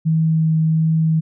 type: tone with vibrato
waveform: sine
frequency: 159.8 Hz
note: D#3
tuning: 47 cents sharp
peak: -13 dBFS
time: 0.05-1.21 s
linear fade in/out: 20 ms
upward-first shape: triangle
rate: 1.4 Hz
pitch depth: 9 cents each way
effects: none